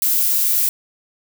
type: noise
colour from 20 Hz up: violet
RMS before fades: -17 dBFS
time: 0.02-0.69 s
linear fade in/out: 2 ms
effects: none